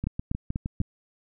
two click trains, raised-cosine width 5 ms, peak -17 / -15 dBFS, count 6 / 4, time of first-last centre 0.04-0.814 / 0.07-0.803 s, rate 6.46 / 4.09 Hz, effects none

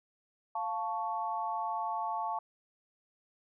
sine chord, F augmented, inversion none, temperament equal with one note detuned, 698.5 / 880 / 1112.6 Hz, F5 / A5 / C#6, 0 / 0 / +6 cents, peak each -38 / -34 / -38 dBFS, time 0.55-2.39 s, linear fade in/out 5 ms, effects none

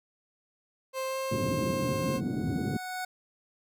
30% pulse tone with pitch glide, 526 to 530.6 Hz, C5 to C5, +9 to +24 cents, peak -28 dBFS, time 0.93-2.21 s, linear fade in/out 50 ms, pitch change +15 cents, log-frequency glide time 1.07-1.17 s
25% pulse tone with exponential growth, 738 Hz, F#5, 5 cents flat, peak -28 dBFS, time 1.11-3.05 s, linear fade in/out 5 ms, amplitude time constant 420 ms
white band-pass noise, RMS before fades -31 dBFS, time 1.31-2.77 s, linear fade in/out 5 ms, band 100 to 300 Hz, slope 24 dB/octave
effects none

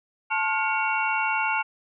sine tone cluster, 877 / 1071 / 1421 / 2235 / 2738 Hz, A5 / C6 / F6 / C#7 / F7, -6 / +40 / +30 / +14 / -35 cents, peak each -26 / -33 / -28 / -30 / -29 dBFS, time 0.3-1.63 s, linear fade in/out 20 ms, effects none

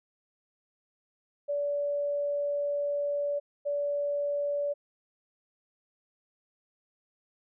sine tone pair in turn, 576 / 576 Hz, D5 / D5, -34 / -34 cents, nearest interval unison, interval 0 cents, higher neither, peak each -27 dBFS, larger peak neither, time 1.48-3.4 / 3.65-4.74 s, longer first, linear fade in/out 20 ms, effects none

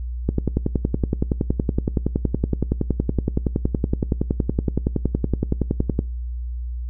click train, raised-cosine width 3 ms, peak -6 dBFS, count 62, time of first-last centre 0.29-5.991 s, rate 10.7 Hz, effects noise-tail reverb RT60 0.3 s tail -23 dB re dry + added 60 Hz sine -25 dBFS peak until 6.89 s

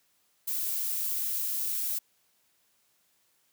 violet noise, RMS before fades -31 dBFS, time 0.47-1.99 s, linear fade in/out 10 ms, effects white hiss -70 dBFS RMS until 3.52 s + high-pass 80 Hz 12 dB/octave

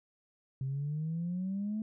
sine exponential sweep, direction up, 130.81 to 220 Hz, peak -31 dBFS, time 0.61-1.82 s, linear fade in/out 2 ms, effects tanh soft clip ceiling -28 dBFS

